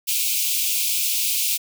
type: high-pass noise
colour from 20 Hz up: white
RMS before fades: -22 dBFS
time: 0.07-1.58 s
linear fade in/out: 20 ms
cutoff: 2300 Hz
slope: 96 dB/octave
effects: none